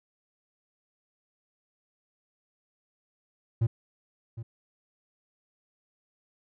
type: tone with echo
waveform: triangle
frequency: 114.1 Hz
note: A#2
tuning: 37 cents flat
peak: -19 dBFS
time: 3.61-3.67 s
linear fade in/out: 10 ms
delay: 760 ms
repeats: 1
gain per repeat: -14 dB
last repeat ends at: 4.43 s
effects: none